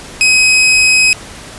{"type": "tone", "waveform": "sawtooth", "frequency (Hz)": 2533, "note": "D#7", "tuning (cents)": 30, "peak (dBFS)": -3, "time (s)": [0.21, 1.13], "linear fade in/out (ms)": 0, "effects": ["pink hiss -31 dBFS RMS until 1.58 s", "resampled to 24000 Hz"]}